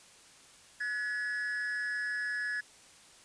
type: tone with amplitude modulation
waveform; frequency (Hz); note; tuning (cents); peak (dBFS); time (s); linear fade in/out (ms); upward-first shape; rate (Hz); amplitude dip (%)
triangle; 1700; G#6; +40; -27; 0.8-2.61; 10; sine; 226; 70
effects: white hiss -57 dBFS RMS until 3.24 s + resampled to 22050 Hz